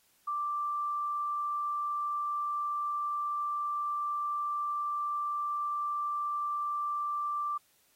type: tone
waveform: sine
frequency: 1176 Hz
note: D6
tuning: 2 cents sharp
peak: -30 dBFS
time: 0.27-7.58 s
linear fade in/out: 10 ms
effects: white hiss -68 dBFS RMS until 7.95 s + AAC 48 kbps